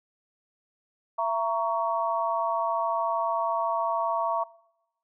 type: chord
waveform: sine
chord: A# diminished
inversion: second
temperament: just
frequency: 671.3 / 932.3 / 1118.8 Hz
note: E5 / A#5 / C#6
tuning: +31 / 0 / +16 cents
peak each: -29 / -28 / -29 dBFS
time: 1.18-4.44 s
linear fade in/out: 10 ms
effects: noise-tail reverb RT60 0.9 s tail -22 dB re dry